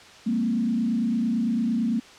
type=tone with frequency modulation; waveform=sine; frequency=229.9 Hz; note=A#3; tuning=24 cents flat; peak=-21 dBFS; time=0.26-2 s; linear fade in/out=10 ms; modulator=28.9 Hz; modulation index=0.91; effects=white hiss -47 dBFS RMS until 2.18 s + low-pass 5000 Hz 12 dB/octave

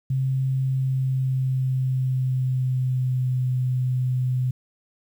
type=tone with pitch glide; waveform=sine; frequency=132.4 to 127.23 Hz; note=C3 to C3; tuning=+21 to -48 cents; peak=-20 dBFS; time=0.1-4.51 s; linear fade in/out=5 ms; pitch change=-69 cents; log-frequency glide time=0.58-3.48 s; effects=9-bit

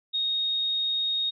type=tone; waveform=sine; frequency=3729 Hz; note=A#7; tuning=in tune; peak=-24 dBFS; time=0.13-1.31 s; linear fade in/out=20 ms; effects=none

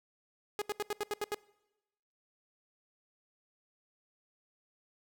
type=tone bursts; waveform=sawtooth; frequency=415.3 Hz; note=G#4; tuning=in tune; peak=-28 dBFS; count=8; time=0.59-1.345 s; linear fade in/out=0 ms; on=27 ms; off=77 ms; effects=noise-tail reverb RT60 1.0 s tail -23 dB re dry

